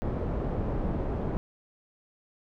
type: low-pass noise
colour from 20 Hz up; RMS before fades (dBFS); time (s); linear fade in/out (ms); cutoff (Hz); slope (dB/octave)
pink; -30; 0.02-1.37; 0; 620; 12
effects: none